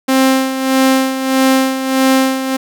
sawtooth tone with tremolo, 264.2 Hz, C4, 17 cents sharp, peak -4 dBFS, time 0.08-2.57 s, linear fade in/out 10 ms, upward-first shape sine, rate 1.6 Hz, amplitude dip 65%, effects none

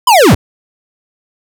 square linear sweep, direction down, 1046.5 to 53 Hz, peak -4 dBFS, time 0.07-0.35 s, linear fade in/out 5 ms, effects none

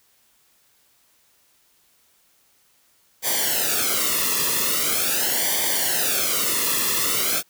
white noise with flanger, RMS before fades -22 dBFS, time 3.22-7.43 s, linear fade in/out 50 ms, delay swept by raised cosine 0.74 to 1.33 ms, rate 0.42 Hz, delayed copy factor -0.85, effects white hiss -61 dBFS RMS until 7.49 s

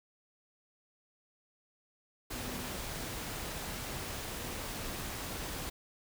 sine tone in noise, 250 Hz, B3, 21 cents sharp, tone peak -45 dBFS, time 2.35-2.67 s, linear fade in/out 10 ms, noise pink, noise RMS -40 dBFS, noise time 2.3-5.7 s, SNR -8 dB, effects none

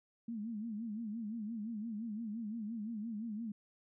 sine tone with vibrato, 220 Hz, A3, in tune, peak -38 dBFS, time 0.28-3.52 s, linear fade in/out 5 ms, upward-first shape sine, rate 5.8 Hz, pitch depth 120 cents each way, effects none

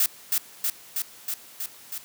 blue noise with echo, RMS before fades -21 dBFS, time 0-0.06 s, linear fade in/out 2 ms, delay 320 ms, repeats 6, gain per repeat -2 dB, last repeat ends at 1.98 s, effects white hiss -48 dBFS RMS until 2.04 s + high-pass 100 Hz 12 dB/octave

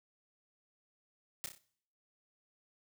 white noise with echo, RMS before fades -39 dBFS, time 1.44-1.46 s, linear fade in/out 0 ms, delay 30 ms, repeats 4, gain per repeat -6 dB, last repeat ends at 1.58 s, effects noise-tail reverb RT60 0.6 s tail -20 dB re dry

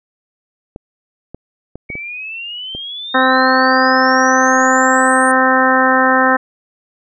clicks, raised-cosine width 2 ms, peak -16 dBFS, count 6, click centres 0.761 / 1.346 / 1.756 / 1.902 / 1.954 / 2.75 s
sine exponential sweep, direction up, 2229 to 8870 Hz, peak -24 dBFS, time 1.89-5.32 s, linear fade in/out 10 ms
harmonic tone, 259.6 Hz, C4, 13 cents flat, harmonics 1 / 2 / 3 / 4 / 5 / 6 / 7, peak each -17 / -17 / -17 / -17 / -17 / -17 / -17 dBFS, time 3.14-6.37 s, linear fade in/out 10 ms
effects none

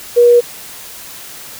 sine tone, 480 Hz, B4, 49 cents flat, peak -4 dBFS, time 0.16-0.41 s, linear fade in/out 20 ms, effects white hiss -32 dBFS RMS until 1.59 s

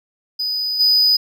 triangle tone with level steps, 4978 Hz, D#8, in tune, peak -18 / -10 dBFS, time 0.39-1.17 s, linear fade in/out 10 ms, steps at 0.79 s, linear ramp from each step 20 ms, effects none

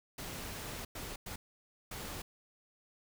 pink noise bursts at uneven times, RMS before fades -43 dBFS, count 4, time 0.18-0.85 / 0.95-1.16 / 1.26-1.36 / 1.91-2.22 s, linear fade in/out 5 ms, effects none

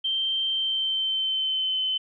sine tone with pitch glide, 3136 to 3054 Hz, G7 to G7, 0 to -46 cents, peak -23 dBFS, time 0.04-1.98 s, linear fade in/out 10 ms, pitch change -46 cents, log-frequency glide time 0.47-1.79 s, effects none

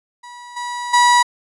35% pulse tone with level steps, 971 Hz, B5, 30 cents flat, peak -33 / -22 / -8 dBFS, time 0.23-1.23 s, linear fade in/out 10 ms, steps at 0.56 / 0.93 s, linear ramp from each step 10 ms, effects resampled to 22050 Hz

